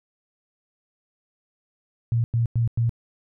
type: tone bursts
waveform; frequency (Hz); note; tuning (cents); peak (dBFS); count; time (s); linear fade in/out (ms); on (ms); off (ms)
sine; 116.54; A#2; 0; -18; 4; 2.12-2.894; 0; 120; 98
effects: none